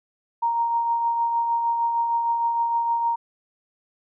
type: tone with tremolo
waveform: sine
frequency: 932.3 Hz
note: A#5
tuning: in tune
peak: -18 dBFS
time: 0.42-3.16 s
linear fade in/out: 10 ms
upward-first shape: triangle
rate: 6.5 Hz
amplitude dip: 40%
effects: none